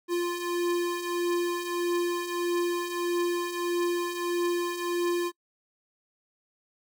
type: beating tone pair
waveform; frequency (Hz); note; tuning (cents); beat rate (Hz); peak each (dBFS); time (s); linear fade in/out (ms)
square; 347.5 / 349.1; F4 / F4; -9 / -1; 1.6; -34 / -28; 0.08-5.32; 50
effects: noise-tail reverb RT60 0.1 s tail -25 dB re dry